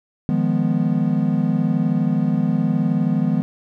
triangle chord, F half-diminished seventh, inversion third, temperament equal, 155.56 / 174.61 / 207.7 / 246.9 Hz, Eb3 / F3 / Ab3 / Cb4, 0 / 0 / 0 / 0 cents, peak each -20 dBFS, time 0.29-3.42 s, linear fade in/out 0 ms, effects none

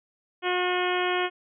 harmonic tone with a mistuned harmonic, 360.8 Hz, F#4, 44 cents flat, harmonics 1 / 2 / 3 / 4 / 5 / 6 / 7 / 8 / 9, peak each -27 / -30 / -32 / -33 / -34 / -35 / -35 / -36 / -37 dBFS, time 0.42-1.3 s, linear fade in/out 50 ms, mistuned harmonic 8, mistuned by +22 cents, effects none

